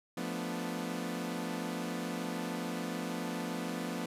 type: chord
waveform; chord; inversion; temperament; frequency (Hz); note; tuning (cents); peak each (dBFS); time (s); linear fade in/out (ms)
sawtooth; B half-diminished seventh; second; equal; 174.61 / 220 / 246.9 / 293.7; F3 / A3 / B3 / D4; 0 / 0 / 0 / 0; -36 / -38 / -35 / -39; 0.17-4.06; 5
effects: resampled to 32000 Hz